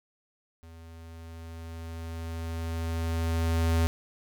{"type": "tone with level ramp", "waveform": "square", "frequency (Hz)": 82.41, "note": "E2", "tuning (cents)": 0, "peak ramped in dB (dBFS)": [-47, -22], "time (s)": [0.63, 3.87], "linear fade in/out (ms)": 0, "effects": []}